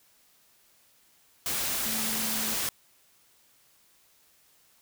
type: tone in noise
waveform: sine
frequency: 220 Hz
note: A3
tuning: in tune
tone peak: -37 dBFS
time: 1.86-2.54 s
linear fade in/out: 0 ms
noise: white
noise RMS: -30 dBFS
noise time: 1.46-2.69 s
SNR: -10 dB
effects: white hiss -63 dBFS RMS until 4.81 s